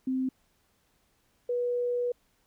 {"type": "tone pair in turn", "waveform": "sine", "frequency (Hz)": [260.1, 487.2], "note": ["C4", "B4"], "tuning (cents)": [-10, -24], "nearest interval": "major seventh", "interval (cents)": 1086, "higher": "second", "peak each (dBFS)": -26, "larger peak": "neither", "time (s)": [[0.07, 0.29], [1.49, 2.12]], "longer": "second", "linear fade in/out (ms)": 5, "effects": ["pink hiss -70 dBFS RMS until 2.46 s"]}